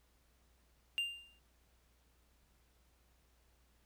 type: tone with exponential decay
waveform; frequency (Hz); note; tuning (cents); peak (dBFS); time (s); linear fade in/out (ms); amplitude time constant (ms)
triangle; 2794; F7; 0; -29; 0.98-1.39; 0; 87
effects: added 60 Hz sine -70 dBFS peak until 3.85 s + pink hiss -74 dBFS RMS until 3.85 s